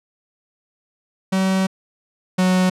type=tone pair in turn; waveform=45% pulse; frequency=190 / 184.38 Hz; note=F#3 / F#3; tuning=+46 / -6 cents; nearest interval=minor second; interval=52 cents; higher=first; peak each=-16 / -14 dBFS; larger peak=second; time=1.32-1.67 / 2.38-2.7 s; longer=first; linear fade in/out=10 ms; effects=low-pass 10000 Hz 12 dB/octave